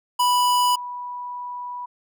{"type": "tone pair in turn", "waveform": ["square", "sine"], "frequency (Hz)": [986, 981.2], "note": ["B5", "B5"], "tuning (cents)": [-3, -12], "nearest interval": "unison", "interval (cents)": 9, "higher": "first", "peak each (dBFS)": [-17, -29], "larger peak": "first", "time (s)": [[0.19, 0.76], [0.76, 1.86]], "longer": "second", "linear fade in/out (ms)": 10, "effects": []}